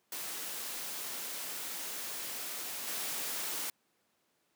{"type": "noise with level steps", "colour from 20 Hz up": "white", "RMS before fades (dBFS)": [-40, -37], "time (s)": [0.12, 3.7], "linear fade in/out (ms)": 2, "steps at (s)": 2.87, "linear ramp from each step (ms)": 10, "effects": ["pink hiss -75 dBFS RMS until 4.55 s", "high-pass 200 Hz 12 dB/octave"]}